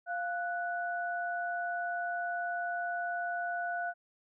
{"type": "tone pair together", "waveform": "sine", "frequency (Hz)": [698.5, 1480], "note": ["F5", "F#6"], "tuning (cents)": [0, 0], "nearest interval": "octave + minor second", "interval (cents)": 1300, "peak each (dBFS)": [-34, -36], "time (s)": [0.06, 3.94], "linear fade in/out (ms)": 50, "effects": []}